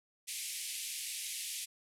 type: band-pass noise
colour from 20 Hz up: white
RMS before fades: -41 dBFS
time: 0.27-1.66 s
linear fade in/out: 20 ms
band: 2100 to 12000 Hz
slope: 48 dB/octave
effects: none